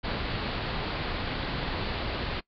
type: low-pass noise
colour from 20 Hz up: pink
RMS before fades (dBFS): -32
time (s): 0.03-2.41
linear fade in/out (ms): 20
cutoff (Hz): 4700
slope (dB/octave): 96
effects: noise-tail reverb RT60 0.1 s tail -22 dB re dry